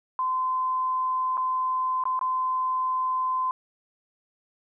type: tone with dropouts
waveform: sine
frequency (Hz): 1029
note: C6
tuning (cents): -29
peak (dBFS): -23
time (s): 0.19-3.51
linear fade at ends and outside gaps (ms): 1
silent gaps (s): 1.371-1.377 / 2.038-2.054 / 2.192-2.212
effects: none